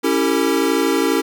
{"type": "chord", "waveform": "square", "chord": "A dominant seventh", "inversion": "first", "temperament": "equal with one note detuned", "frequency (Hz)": [277.2, 329.6, 392, 451.6], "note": ["C#4", "E4", "G4", "A4"], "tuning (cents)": [0, 0, 0, 45], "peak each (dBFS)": [-21, -21, -22, -22], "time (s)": [0.03, 1.22], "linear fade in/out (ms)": 20, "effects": []}